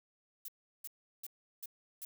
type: noise bursts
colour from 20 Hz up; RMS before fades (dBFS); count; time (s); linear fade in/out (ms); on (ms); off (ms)
violet; -44; 5; 0.45-2.05; 2; 32; 360
effects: none